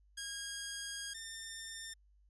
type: tone pair in turn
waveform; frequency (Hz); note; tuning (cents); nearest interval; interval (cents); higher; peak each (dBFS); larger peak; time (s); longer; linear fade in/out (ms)
10% pulse; 1632 / 1804; G#6 / A6; -31 / +43; major second; 174; second; -32 / -35; first; 0.17-1.14 / 1.14-1.94; first; 10
effects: added 50 Hz sine -64 dBFS peak until 2.29 s + resampled to 24000 Hz